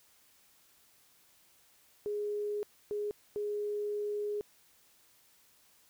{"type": "tone bursts at uneven times", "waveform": "sine", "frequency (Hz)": 415.3, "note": "G#4", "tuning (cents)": 0, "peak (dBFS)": -32, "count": 3, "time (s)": [[2.06, 2.63], [2.91, 3.11], [3.36, 4.41]], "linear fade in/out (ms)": 0, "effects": ["white hiss -65 dBFS RMS until 5.89 s"]}